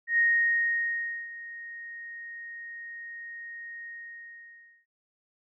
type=tone with ADSR envelope; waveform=sine; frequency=1864.7 Hz; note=A#6; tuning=in tune; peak=-20 dBFS; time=0.07-4.86 s; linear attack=110 ms; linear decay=1100 ms; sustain=-19 dB; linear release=1000 ms; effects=noise-tail reverb RT60 0.1 s tail -25 dB re dry